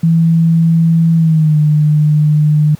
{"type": "tone with pitch glide", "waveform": "sine", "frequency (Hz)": [164.81, 151.13], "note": ["E3", "D3"], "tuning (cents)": [0, 50], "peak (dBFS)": -6, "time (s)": [0.03, 2.75], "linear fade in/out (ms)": 5, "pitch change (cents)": -150, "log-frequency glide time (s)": [1.16, 1.58], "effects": ["pink hiss -44 dBFS RMS until 2.79 s", "high-pass 100 Hz 12 dB/octave"]}